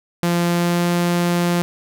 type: tone with pitch glide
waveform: sawtooth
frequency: 172.7 to 174.1 Hz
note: F3 to F3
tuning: -19 to -5 cents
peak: -12 dBFS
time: 0.23-1.62 s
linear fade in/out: 0 ms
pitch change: +14 cents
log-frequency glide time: 0.46-0.89 s
effects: none